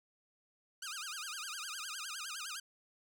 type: tone with vibrato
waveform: 10% pulse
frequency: 1400 Hz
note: F6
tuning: 4 cents sharp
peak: -32 dBFS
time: 0.82-2.6 s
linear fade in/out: 5 ms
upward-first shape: sine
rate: 9.8 Hz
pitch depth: 260 cents each way
effects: none